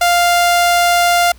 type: tone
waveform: sawtooth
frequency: 698.5 Hz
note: F5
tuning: in tune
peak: -6 dBFS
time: 0.01-1.32 s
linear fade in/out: 5 ms
effects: added 60 Hz sine -39 dBFS peak until 1.38 s + pink hiss -48 dBFS RMS until 1.38 s